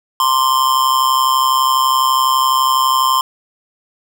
square tone with amplitude modulation, 1046.5 Hz, C6, in tune, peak -9 dBFS, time 0.2-3.21 s, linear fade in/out 2 ms, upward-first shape sine, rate 132 Hz, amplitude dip 65%, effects none

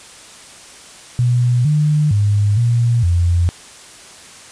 sine tone with pitch steps, 122.4 / 150.6 / 102.8 / 118.4 / 86.7 Hz, B2 / D3 / G#2 / A#2 / F2, -15 / +44 / -17 / +27 / -12 cents, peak -11 dBFS, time 1.19-3.49 s, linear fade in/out 0 ms, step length 460 ms, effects white hiss -39 dBFS RMS until 4.51 s + resampled to 22050 Hz

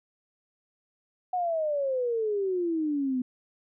sine exponential sweep, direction down, 740 to 247.8 Hz, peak -25 dBFS, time 1.33-3.22 s, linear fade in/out 5 ms, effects none

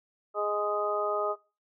harmonic tone, 207.7 Hz, G#3, in tune, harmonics 2 / 3 / 4 / 5 / 6, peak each -32 / -31 / -37 / -42 / -31 dBFS, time 0.34-1.36 s, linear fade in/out 50 ms, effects noise-tail reverb RT60 0.3 s tail -21 dB re dry

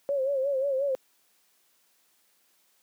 sine tone with vibrato, 545 Hz, C#5, 29 cents flat, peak -24 dBFS, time 0.09-0.95 s, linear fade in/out 0 ms, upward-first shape sine, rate 5.6 Hz, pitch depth 81 cents each way, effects white hiss -67 dBFS RMS until 2.82 s + high-pass 200 Hz 12 dB/octave

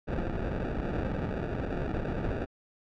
pink noise with sample-and-hold, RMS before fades -32 dBFS, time 0.07-2.46 s, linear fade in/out 20 ms, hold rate 1050 Hz, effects low-pass 2000 Hz 12 dB/octave

